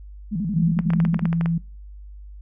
sine tone with vibrato, 185 Hz, F#3, in tune, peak -22 dBFS, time 0.31-1.28 s, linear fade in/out 20 ms, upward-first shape square, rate 11 Hz, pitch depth 220 cents each way
sine tone, 167.1 Hz, E3, 24 cents sharp, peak -19 dBFS, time 0.56-1.58 s, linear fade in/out 5 ms
clicks, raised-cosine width 0.5 ms, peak -15 dBFS, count 11, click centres 0.79 / 0.904 / 0.935 / 1.002 / 1.051 / 1.144 / 1.193 / 1.255 / 1.329 / 1.411 / 1.459 s
effects noise-tail reverb RT60 0.3 s tail -21 dB re dry + added 50 Hz sine -37 dBFS peak until 2.41 s

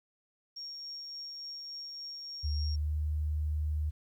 sine tone with tremolo, 5550 Hz, F8, 12 cents flat, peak -39 dBFS, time 0.56-2.76 s, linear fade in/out 10 ms, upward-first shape triangle, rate 3.5 Hz, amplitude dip 25%
sine tone with pitch glide, 73.6 to 76.02 Hz, D2 to D#2, +4 to -40 cents, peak -29 dBFS, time 2.43-3.91 s, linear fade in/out 20 ms, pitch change +56 cents, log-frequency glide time 2.56-2.93 s
effects 11-bit

